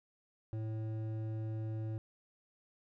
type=tone with hard clipping; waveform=sine; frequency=110 Hz; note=A2; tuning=in tune; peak=-38 dBFS; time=0.53-1.98 s; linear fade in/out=0 ms; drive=10 dB; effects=none

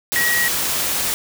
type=tone in noise; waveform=sine; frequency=1909 Hz; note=A#6; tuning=41 cents sharp; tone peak=-17 dBFS; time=0.16-0.48 s; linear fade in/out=0 ms; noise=white; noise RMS=-21 dBFS; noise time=0.12-1.14 s; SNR=+1 dB; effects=none

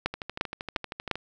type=two click trains; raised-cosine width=0.3 ms; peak=-9 / -18 dBFS; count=4 / 14; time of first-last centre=0.06-1.113 / 0.14-1.156 s; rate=2.85 / 12.8 Hz; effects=none

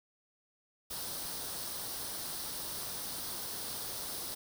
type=noise with comb filter; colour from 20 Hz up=white; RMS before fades=-40 dBFS; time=0.9-4.35 s; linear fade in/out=10 ms; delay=0.21 ms; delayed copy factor=+0.55; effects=none

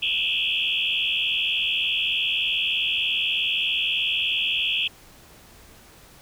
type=tone with frequency modulation; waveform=sine; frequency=2961 Hz; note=F#7; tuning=1 cent sharp; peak=-21 dBFS; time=0.02-4.88 s; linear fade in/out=10 ms; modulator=83.3 Hz; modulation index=5.1; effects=pink hiss -50 dBFS RMS until 6.21 s

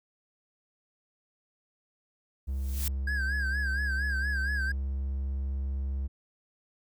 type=noise with exponential growth; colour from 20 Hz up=blue; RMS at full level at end=-31 dBFS; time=2.47-2.88 s; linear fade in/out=2 ms; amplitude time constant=89 ms
type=tone with pitch glide; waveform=triangle; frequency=67.2 to 67.71 Hz; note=C2 to C#2; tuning=+47 to -40 cents; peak=-27 dBFS; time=2.47-6.08 s; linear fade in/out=20 ms; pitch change=+13 cents; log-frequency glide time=2.63-5.4 s
type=tone with vibrato; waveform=triangle; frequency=1616 Hz; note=G#6; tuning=48 cents flat; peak=-28 dBFS; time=3.07-4.72 s; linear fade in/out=5 ms; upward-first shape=sine; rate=4.3 Hz; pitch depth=91 cents each way
effects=none

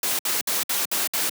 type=noise bursts; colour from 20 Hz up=white; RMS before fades=-24 dBFS; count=6; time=0.03-1.295 s; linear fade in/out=2 ms; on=160 ms; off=61 ms; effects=high-pass 200 Hz 12 dB/octave

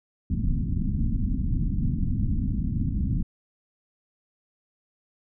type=low-pass noise; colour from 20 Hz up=pink; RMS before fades=-25 dBFS; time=0.3-3.23 s; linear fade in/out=5 ms; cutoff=260 Hz; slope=48 dB/octave; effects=none

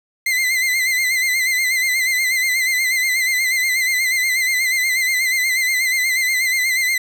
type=tone with vibrato; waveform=40% pulse; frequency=2058 Hz; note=C7; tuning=29 cents flat; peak=-15 dBFS; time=0.26-6.98 s; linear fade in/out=5 ms; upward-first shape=sine; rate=8.3 Hz; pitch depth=60 cents each way; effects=7-bit

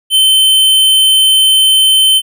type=tone; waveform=square; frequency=3080 Hz; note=G7; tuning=31 cents flat; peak=-6 dBFS; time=0.1-2.22 s; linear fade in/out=50 ms; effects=none

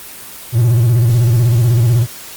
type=tone with vibrato; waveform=triangle; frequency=117.8 Hz; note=A#2; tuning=19 cents sharp; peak=-6 dBFS; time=0.52-2.07 s; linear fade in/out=50 ms; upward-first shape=square; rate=16 Hz; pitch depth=87 cents each way; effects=white hiss -32 dBFS RMS until 2.36 s + Opus 24 kbps

